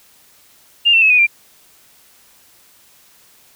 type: tone with pitch steps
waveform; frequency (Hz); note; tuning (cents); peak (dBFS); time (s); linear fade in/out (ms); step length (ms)
sine; 2806 / 2692 / 2582 / 2477 / 2376; F7 / E7 / E7 / D#7 / D7; +8 / +36 / -37 / -8 / +20; -8; 0.85-1.27; 20; 84
effects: white hiss -50 dBFS RMS until 3.55 s